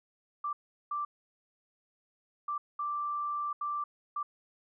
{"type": "tone bursts at uneven times", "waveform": "sine", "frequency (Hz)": 1174.7, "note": "D6", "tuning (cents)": 0, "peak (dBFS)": -31, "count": 6, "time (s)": [[0.44, 0.53], [0.91, 1.05], [2.48, 2.58], [2.79, 3.53], [3.61, 3.84], [4.16, 4.23]], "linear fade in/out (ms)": 5, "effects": []}